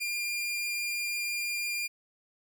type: tone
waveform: sawtooth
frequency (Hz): 2402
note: D7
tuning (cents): +38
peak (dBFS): -27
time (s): 0-1.88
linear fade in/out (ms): 20
effects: none